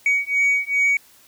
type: beating tone pair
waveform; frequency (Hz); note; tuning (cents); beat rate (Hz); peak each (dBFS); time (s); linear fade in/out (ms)
sine; 2251 / 2253.5; C#7 / C#7; +26 / +28; 2.5; -18 / -18; 0.06-0.97; 2
effects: tanh soft clip ceiling -13 dBFS + white hiss -52 dBFS RMS until 1.27 s